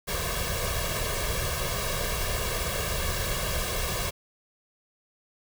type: noise with comb filter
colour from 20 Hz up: pink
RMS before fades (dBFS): -29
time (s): 0.07-4.11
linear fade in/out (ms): 20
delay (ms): 1.8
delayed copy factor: +0.85
effects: none